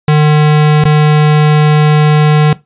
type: tone with dropouts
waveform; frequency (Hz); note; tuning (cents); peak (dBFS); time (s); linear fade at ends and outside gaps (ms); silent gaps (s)
square; 151.2; D#3; -49; -5; 0.08-2.53; 2; 0.839-0.853
effects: noise-tail reverb RT60 0.2 s tail -18 dB re dry + resampled to 8000 Hz